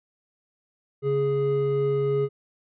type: tone pair together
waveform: triangle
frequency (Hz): 139.43 / 415.3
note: C#3 / G#4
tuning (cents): +10 / 0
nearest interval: octave + perfect fifth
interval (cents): 1890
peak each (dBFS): -25 / -20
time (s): 1.02-2.29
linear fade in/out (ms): 50
effects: resampled to 8000 Hz